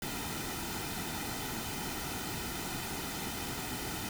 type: noise with comb filter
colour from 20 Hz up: pink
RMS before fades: -38 dBFS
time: 0.02-4.09 s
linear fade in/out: 2 ms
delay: 1.8 ms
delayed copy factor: -0.6
effects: none